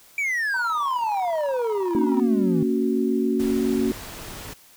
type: exponential sweep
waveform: triangle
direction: down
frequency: 2349 to 156.5 Hz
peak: -20 dBFS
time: 0.18-2.63 s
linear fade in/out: 2 ms
type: tone with tremolo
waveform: sine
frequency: 952 Hz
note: A#5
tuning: 36 cents sharp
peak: -28 dBFS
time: 0.54-2.2 s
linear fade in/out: 2 ms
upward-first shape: square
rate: 19 Hz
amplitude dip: 70%
type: chord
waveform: sine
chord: F# major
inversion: first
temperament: equal with one note detuned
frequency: 230.1 / 277.2 / 370 Hz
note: A#3 / C#4 / F#4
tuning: -22 / 0 / 0 cents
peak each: -23 / -24 / -24 dBFS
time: 1.95-3.92 s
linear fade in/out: 0 ms
type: noise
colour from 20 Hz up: pink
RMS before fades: -37 dBFS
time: 3.39-4.54 s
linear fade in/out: 10 ms
effects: white hiss -52 dBFS RMS until 4.76 s